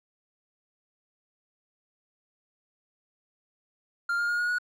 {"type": "tone with pitch steps", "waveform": "triangle", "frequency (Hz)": [1396.9, 1412.3, 1427.9, 1443.7, 1459.6], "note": ["F6", "F6", "F6", "F#6", "F#6"], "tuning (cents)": [0, 19, 38, -43, -24], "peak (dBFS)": -23, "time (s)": [4.09, 4.585], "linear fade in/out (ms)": 5, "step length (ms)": 99, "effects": []}